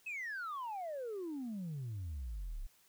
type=exponential sweep; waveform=sine; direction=down; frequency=2638 to 30.47 Hz; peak=-37 dBFS; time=0.06-2.67 s; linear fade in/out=10 ms; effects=tanh soft clip ceiling -37 dBFS + white hiss -68 dBFS RMS until 2.88 s